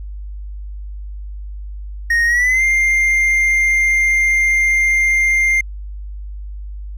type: tone with pitch glide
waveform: triangle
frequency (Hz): 1864.7 to 2105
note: A#6 to C7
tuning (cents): 0 to +10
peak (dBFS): -10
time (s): 2.1-5.61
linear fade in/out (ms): 5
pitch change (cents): +210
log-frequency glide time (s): 2.26-2.63
effects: added 50 Hz sine -26 dBFS peak until 6.97 s